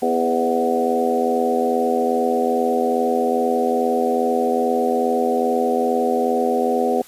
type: harmonic tone with a mistuned harmonic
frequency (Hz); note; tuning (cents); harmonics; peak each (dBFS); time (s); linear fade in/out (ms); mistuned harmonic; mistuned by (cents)
82.41; E2; 0; 3 / 4 / 5 / 6 / 7 / 8 / 9; -23 / -30 / -22 / -22 / -30 / -29 / -22; 0.02-7.02; 5; 6; +20
effects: white hiss -45 dBFS RMS until 7.07 s + resampled to 32000 Hz